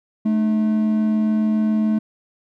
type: tone pair together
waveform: triangle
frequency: 216.4 / 303.6 Hz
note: A3 / D#4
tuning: -29 / -42 cents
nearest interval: tritone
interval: 587 cents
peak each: -14 / -26 dBFS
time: 0.25-1.99 s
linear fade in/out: 10 ms
effects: none